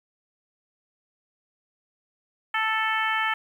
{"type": "harmonic tone", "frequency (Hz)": 440, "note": "A4", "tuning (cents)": 0, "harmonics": [2, 3, 4, 5, 6, 7], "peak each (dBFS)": [-29, -28, -27, -30, -35, -34], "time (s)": [2.54, 3.34], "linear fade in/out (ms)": 5, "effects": ["9-bit"]}